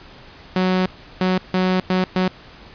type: tone bursts at uneven times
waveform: sawtooth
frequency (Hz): 185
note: F#3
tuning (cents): 0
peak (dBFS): -12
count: 5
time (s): 0.56-0.86 / 1.21-1.38 / 1.54-1.8 / 1.9-2.04 / 2.16-2.28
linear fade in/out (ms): 2
effects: pink hiss -43 dBFS RMS until 2.74 s + resampled to 11025 Hz